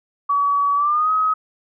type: tone with pitch glide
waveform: sine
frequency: 1137 to 1268.9 Hz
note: C#6 to D#6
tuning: +44 to +34 cents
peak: -15 dBFS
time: 0.29-1.34 s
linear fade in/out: 10 ms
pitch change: +190 cents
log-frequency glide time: 0.75-1.11 s
effects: none